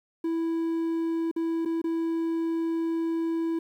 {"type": "tone with dropouts", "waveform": "triangle", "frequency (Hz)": 329.6, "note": "E4", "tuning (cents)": 0, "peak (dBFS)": -23, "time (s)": [0.24, 3.59], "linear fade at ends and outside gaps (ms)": 5, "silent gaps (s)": [[1.314, 1.362], [1.651, 1.657], [1.817, 1.841]], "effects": ["10-bit"]}